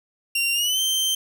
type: tone with pitch glide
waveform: sawtooth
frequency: 2765 to 3122 Hz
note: F7 to G7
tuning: -18 to -8 cents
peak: -17 dBFS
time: 0.35-1.15 s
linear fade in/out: 5 ms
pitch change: +210 cents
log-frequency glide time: 0.53-0.8 s
effects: none